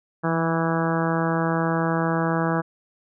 harmonic tone with a mistuned harmonic, 164.2 Hz, E3, 6 cents flat, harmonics 1 / 2 / 3 / 4 / 5 / 6 / 7 / 8 / 9 / 10, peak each -24 / -27 / -29 / -30 / -31 / -32 / -32 / -33 / -34 / -34 dBFS, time 0.23-2.62 s, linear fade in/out 20 ms, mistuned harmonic 1, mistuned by +24 cents, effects none

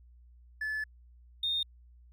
triangle tone pair in turn, 1731 / 3668 Hz, A6 / A#7, -29 / -29 cents, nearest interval octave + minor second, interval 1300 cents, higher second, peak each -29 / -25 dBFS, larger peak second, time 0.61-0.84 / 1.43-1.63 s, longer first, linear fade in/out 5 ms, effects tanh soft clip ceiling -26 dBFS + added 60 Hz sine -54 dBFS peak until 2.12 s

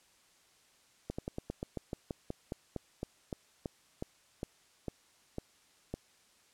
slowing click train, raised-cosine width 2 ms, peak -23 dBFS, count 20, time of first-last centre 1.1-5.94 s, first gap 85 ms, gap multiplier 1.11, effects white hiss -66 dBFS RMS until 6.53 s + low-pass 9000 Hz 12 dB/octave

